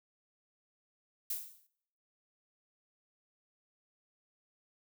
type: noise with exponential decay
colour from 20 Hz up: violet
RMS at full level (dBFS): -33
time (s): 1.3-1.67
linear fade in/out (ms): 5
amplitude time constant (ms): 79
effects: noise-tail reverb RT60 0.7 s tail -21 dB re dry